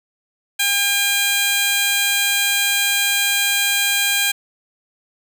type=tone with high-pass filter; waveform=15% pulse; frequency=805 Hz; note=G5; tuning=46 cents sharp; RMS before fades=-18 dBFS; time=0.59-4.32 s; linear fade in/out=10 ms; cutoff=2200 Hz; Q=0.54; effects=none